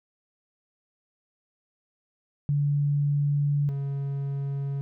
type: tone pair in turn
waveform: sine / triangle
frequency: 144.2 / 139.24 Hz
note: D3 / C#3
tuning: -31 / +8 cents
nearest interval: minor second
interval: 61 cents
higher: first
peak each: -21 / -25 dBFS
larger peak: first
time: 2.49-3.69 / 3.69-4.81 s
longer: first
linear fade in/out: 0 ms
effects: none